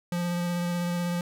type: tone with vibrato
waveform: square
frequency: 174.61 Hz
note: F3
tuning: in tune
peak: -27 dBFS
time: 0.12-1.21 s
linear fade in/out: 2 ms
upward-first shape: sine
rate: 16 Hz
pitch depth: 13 cents each way
effects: none

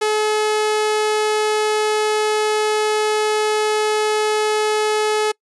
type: tone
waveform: sawtooth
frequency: 427.5 Hz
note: A4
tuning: 50 cents flat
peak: -12 dBFS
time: 0.01-5.32 s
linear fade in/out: 10 ms
effects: noise-tail reverb RT60 0.1 s tail -26 dB re dry + resampled to 24000 Hz

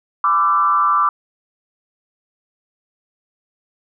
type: tone with frequency modulation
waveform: sine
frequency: 1174.7 Hz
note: D6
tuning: in tune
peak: -12 dBFS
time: 0.24-1.09 s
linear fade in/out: 2 ms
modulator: 169 Hz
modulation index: 0.8
effects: none

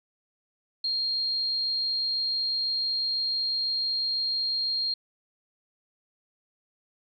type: tone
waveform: sine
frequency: 4222 Hz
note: C8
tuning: 15 cents sharp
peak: -25 dBFS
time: 0.84-4.94 s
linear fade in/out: 5 ms
effects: none

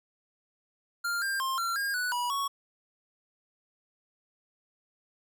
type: tone with pitch steps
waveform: square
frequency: 1398 / 1594 / 1059 / 1367 / 1618 / 1480 / 972 / 1112 Hz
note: F6 / G6 / C6 / F6 / G#6 / F#6 / B5 / C#6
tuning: +1 / +28 / +21 / -37 / -46 / 0 / -28 / +5 cents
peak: -29 dBFS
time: 1.04-2.48 s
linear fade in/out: 10 ms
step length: 180 ms
effects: none

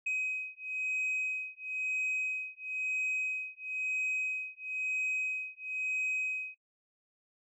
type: beating tone pair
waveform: sine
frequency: 2525 / 2526 Hz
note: D#7 / D#7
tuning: +25 / +26 cents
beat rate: 1 Hz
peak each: -33 / -33 dBFS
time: 0.06-6.55 s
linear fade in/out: 10 ms
effects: noise-tail reverb RT60 0.1 s tail -23 dB re dry + tanh soft clip ceiling -28 dBFS

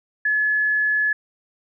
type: tone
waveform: sine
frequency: 1709 Hz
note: G#6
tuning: 49 cents sharp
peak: -17 dBFS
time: 0.25-1.13 s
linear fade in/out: 5 ms
effects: none

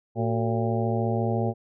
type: harmonic tone with a mistuned harmonic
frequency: 114 Hz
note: A#2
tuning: 38 cents flat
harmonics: 1 / 2 / 3 / 4 / 5 / 6 / 7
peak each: -26 / -29 / -31 / -32 / -33 / -34 / -34 dBFS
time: 0.15-1.54 s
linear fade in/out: 50 ms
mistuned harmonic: 3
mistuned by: +140 cents
effects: none

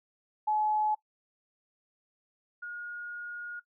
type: tone pair in turn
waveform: sine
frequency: 853 / 1434.6 Hz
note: G#5 / F6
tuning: +46 / +46 cents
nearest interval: major sixth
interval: 900 cents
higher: second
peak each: -25 / -36 dBFS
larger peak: first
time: 0.47-0.95 / 2.62-3.6 s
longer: second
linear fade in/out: 10 ms
effects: noise-tail reverb RT60 0.1 s tail -20 dB re dry

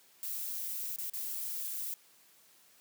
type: noise with dropouts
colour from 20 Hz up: violet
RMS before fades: -38 dBFS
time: 0.23-1.94 s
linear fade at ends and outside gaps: 1 ms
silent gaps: 0.961-0.985 / 1.099-1.136 s
effects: white hiss -63 dBFS RMS until 2.8 s + high-pass 150 Hz 12 dB/octave

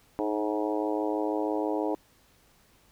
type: harmonic tone with a mistuned harmonic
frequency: 106.2 Hz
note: G#2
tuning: 39 cents sharp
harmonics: 3 / 4 / 5 / 6 / 7 / 8 / 9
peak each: -30 / -32 / -34 / -36 / -37 / -38 / -39 dBFS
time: 0.19-1.95 s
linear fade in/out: 0 ms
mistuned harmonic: 3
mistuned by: -37 cents
effects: pink hiss -62 dBFS RMS until 2.91 s

